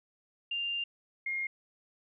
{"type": "tone pair in turn", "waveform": "sine", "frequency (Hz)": [2794, 2133], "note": ["F7", "C7"], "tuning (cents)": [0, 33], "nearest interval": "perfect fourth", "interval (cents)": 467, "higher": "first", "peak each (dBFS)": [-31, -31], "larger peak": "neither", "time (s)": [[0.51, 0.84], [1.26, 1.47]], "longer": "first", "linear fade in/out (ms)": 5, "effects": []}